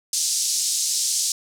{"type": "band-pass noise", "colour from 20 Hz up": "pink", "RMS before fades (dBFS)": -23, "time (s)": [0.13, 1.32], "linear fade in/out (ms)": 2, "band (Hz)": [5000, 9000], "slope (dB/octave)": 24, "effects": []}